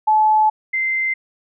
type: tone pair in turn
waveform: sine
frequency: 862 / 2079 Hz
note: A5 / C7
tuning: -36 / -12 cents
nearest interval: octave + minor third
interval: 1524 cents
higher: second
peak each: -11 / -17 dBFS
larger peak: first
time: 0.07-0.5 / 0.73-1.14 s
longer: first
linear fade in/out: 10 ms
effects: none